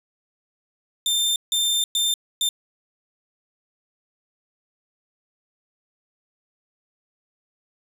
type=tone bursts at uneven times; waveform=sawtooth; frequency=3589 Hz; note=A7; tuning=34 cents sharp; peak=-16 dBFS; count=4; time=1.06-1.36 / 1.52-1.84 / 1.95-2.14 / 2.41-2.49 s; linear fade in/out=2 ms; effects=resampled to 32000 Hz + 8-bit